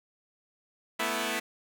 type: chord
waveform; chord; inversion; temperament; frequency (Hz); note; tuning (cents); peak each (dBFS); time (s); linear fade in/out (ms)
5% pulse; A suspended second; none; equal; 220 / 246.9 / 329.6; A3 / B3 / E4; 0 / 0 / 0; -22; 0.99-1.4; 10
effects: none